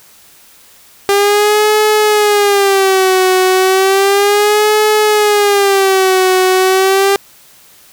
sawtooth tone with vibrato, 398.4 Hz, G4, 28 cents sharp, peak -4 dBFS, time 1.09-7.16 s, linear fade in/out 0 ms, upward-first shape sine, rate 0.33 Hz, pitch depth 120 cents each way, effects white hiss -43 dBFS RMS until 7.92 s

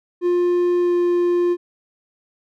triangle tone with pitch glide, 353 to 351 Hz, F4 to F4, +19 to +9 cents, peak -13 dBFS, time 0.21-1.57 s, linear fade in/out 50 ms, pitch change -10 cents, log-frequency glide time 0.81-0.93 s, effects none

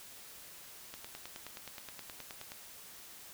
click train, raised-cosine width 0.2 ms, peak -27 dBFS, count 16, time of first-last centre 0.94-2.519 s, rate 9.5 Hz, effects white hiss -52 dBFS RMS until 3.33 s

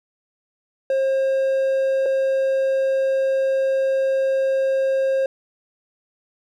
triangle tone pair in turn, 535 / 535 Hz, C5 / C5, +38 / +38 cents, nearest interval unison, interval 0 cents, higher neither, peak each -15 dBFS, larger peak neither, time 0.9-2.06 / 2.06-5.26 s, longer second, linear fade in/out 2 ms, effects none

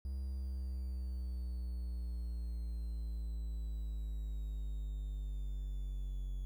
triangle exponential sweep, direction down, 66.6 to 46.23 Hz, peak -35 dBFS, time 0.05-6.45 s, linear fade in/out 0 ms, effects 11-bit

